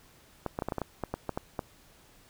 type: clicks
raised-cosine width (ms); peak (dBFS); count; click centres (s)
1; -17; 12; 0.463 / 0.589 / 0.622 / 0.686 / 0.722 / 0.783 / 0.817 / 1.037 / 1.14 / 1.293 / 1.375 / 1.592
effects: pink hiss -59 dBFS RMS until 2.29 s